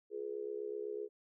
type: tone with amplitude modulation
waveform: sine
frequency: 420 Hz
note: G#4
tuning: 19 cents sharp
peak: -34 dBFS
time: 0.1-1.09 s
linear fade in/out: 50 ms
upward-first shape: sine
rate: 67.9 Hz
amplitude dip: 90%
effects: none